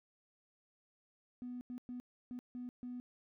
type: tone bursts at uneven times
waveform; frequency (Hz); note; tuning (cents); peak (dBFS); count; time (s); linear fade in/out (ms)
triangle; 246.9; B3; 0; -38; 6; 1.42-1.61 / 1.7-1.78 / 1.89-2 / 2.31-2.39 / 2.55-2.69 / 2.83-3; 0
effects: tanh soft clip ceiling -39 dBFS